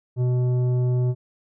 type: tone with tanh clipping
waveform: triangle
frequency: 124.7 Hz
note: B2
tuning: 17 cents sharp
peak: -20 dBFS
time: 0.16-1.15 s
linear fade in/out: 50 ms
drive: 14 dB
effects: none